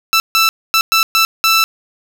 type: tone bursts at uneven times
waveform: 15% pulse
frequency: 1327 Hz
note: E6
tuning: 11 cents sharp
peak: -3 dBFS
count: 6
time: 0.13-0.2 / 0.35-0.49 / 0.74-0.81 / 0.92-1.03 / 1.15-1.25 / 1.44-1.64 s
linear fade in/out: 0 ms
effects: none